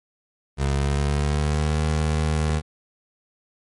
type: tone with pitch glide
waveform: 25% pulse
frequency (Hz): 69.3 to 77.34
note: C#2 to D#2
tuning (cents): 0 to -10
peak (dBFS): -16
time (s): 0.57-2.62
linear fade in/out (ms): 50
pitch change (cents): +190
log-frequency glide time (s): 0.7-1.83
effects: MP3 48 kbps